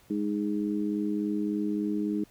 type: harmonic tone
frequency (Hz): 103.5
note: G#2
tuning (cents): -5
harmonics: 2 / 3 / 4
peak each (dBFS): -30 / -29 / -37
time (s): 0.1-2.24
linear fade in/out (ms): 5
effects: pink hiss -60 dBFS RMS until 2.3 s